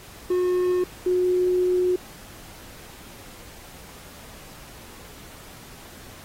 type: tone pair in turn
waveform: triangle / sine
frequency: 361.5 / 362.8 Hz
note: F#4 / F#4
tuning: -40 / -34 cents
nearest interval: unison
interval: 6 cents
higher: second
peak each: -17 / -18 dBFS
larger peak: first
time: 0.3-0.84 / 1.06-1.96 s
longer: second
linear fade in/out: 5 ms
effects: pink hiss -45 dBFS RMS until 6.24 s + AAC 48 kbps